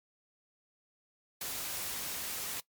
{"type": "noise", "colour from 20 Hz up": "white", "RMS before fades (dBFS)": -38, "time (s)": [1.41, 2.6], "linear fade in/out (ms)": 2, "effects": ["noise-tail reverb RT60 0.1 s tail -19 dB re dry", "MP3 96 kbps"]}